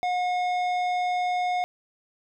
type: tone with tanh clipping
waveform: triangle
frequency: 722 Hz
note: F#5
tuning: 43 cents flat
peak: -25 dBFS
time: 0.03-1.64 s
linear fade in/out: 0 ms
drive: 16 dB
effects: none